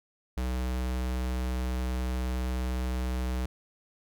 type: tone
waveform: square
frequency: 62.9 Hz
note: B1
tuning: 32 cents sharp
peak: -29 dBFS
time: 0.37-3.46 s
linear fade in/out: 5 ms
effects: none